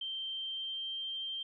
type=tone with pitch glide; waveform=sine; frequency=3136 to 3154 Hz; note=G7 to G7; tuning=0 to +10 cents; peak=-36 dBFS; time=0.01-1.43 s; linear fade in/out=5 ms; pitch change=+10 cents; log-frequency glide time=0.3-1.06 s; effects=none